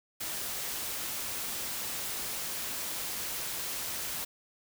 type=noise; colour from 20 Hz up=white; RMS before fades=-36 dBFS; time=0.2-4.25 s; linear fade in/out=10 ms; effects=none